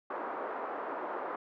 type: band-pass noise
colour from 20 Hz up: white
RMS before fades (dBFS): -38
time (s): 0.1-1.36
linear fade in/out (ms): 5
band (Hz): 320 to 1200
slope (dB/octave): 24
effects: none